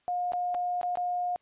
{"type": "tone with dropouts", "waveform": "sine", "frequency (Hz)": 714, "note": "F5", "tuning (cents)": 38, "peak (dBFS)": -27, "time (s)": [0.08, 1.36], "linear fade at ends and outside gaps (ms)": 0, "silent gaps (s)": [[0.321, 0.334], [0.544, 0.548], [0.813, 0.831], [0.955, 0.972]], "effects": ["white hiss -70 dBFS RMS until 1.41 s", "resampled to 8000 Hz"]}